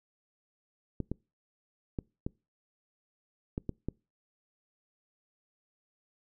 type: clicks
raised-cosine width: 3 ms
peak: -20 dBFS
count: 7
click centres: 1.003 / 1.116 / 1.988 / 2.265 / 3.579 / 3.693 / 3.886 s
effects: noise-tail reverb RT60 0.3 s tail -26 dB re dry